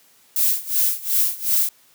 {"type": "noise with tremolo", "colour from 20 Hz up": "violet", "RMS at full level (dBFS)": -17, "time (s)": [0.36, 1.69], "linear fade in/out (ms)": 2, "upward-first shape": "sine", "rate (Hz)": 2.7, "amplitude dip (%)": 90, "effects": ["white hiss -55 dBFS RMS until 1.94 s", "high-pass 100 Hz 12 dB/octave"]}